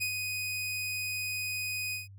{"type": "tone with ADSR envelope", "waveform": "sawtooth", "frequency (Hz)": 2495, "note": "D#7", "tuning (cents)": 4, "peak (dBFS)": -25, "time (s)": [0, 2.08], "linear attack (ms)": 22, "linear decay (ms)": 85, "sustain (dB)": -4, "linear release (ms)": 150, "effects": ["added 98 Hz sine -47 dBFS peak until 2.18 s"]}